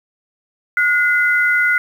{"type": "tone pair together", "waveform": "sine", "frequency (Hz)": [1445, 2045], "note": ["F#6", "C7"], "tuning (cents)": [-41, -40], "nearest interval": "tritone", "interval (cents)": 601, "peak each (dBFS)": [-14, -16], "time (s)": [0.77, 1.78], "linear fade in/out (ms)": 2, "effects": ["7-bit"]}